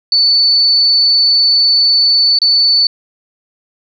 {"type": "tone with dropouts", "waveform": "sine", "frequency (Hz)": 4488, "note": "C#8", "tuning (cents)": 21, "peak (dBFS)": -7, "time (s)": [0.12, 2.87], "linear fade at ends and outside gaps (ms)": 2, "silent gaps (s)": [2.388, 2.417], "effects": []}